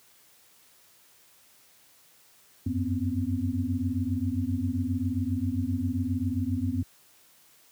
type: tone cluster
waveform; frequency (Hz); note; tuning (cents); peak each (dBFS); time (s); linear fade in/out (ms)
sine; 90.3 / 97.8 / 244.8 / 263.9; F#2 / G2 / B3 / C4; -42 / -4 / -15 / +15; -31; 2.66-6.83; 5
effects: white hiss -59 dBFS RMS until 7.71 s + high-pass 60 Hz 12 dB/octave